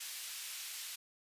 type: high-pass noise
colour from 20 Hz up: pink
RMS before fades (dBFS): -44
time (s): 0-0.96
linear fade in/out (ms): 10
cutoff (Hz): 2800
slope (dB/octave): 12
effects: resampled to 32000 Hz